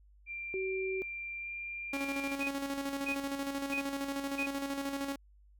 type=tone with pitch glide; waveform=sine; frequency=2370 to 2386 Hz; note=D7 to D7; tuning=+15 to +27 cents; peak=-38 dBFS; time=0.26-2.37 s; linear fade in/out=50 ms; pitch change=+12 cents; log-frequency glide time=1.39-1.49 s
type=tone; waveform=sine; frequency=380 Hz; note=F#4; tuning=46 cents sharp; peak=-33 dBFS; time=0.54-1.02 s; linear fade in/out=0 ms
type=tone with tremolo; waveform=sawtooth; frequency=277.2 Hz; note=C#4; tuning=in tune; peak=-29 dBFS; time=1.93-5.16 s; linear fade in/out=5 ms; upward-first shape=square; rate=13 Hz; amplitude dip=45%
type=tone bursts; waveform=sine; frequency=2489 Hz; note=D#7; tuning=in tune; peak=-33 dBFS; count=4; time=2.4-4.466 s; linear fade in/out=10 ms; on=89 ms; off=570 ms
effects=added 50 Hz sine -58 dBFS peak until 5.59 s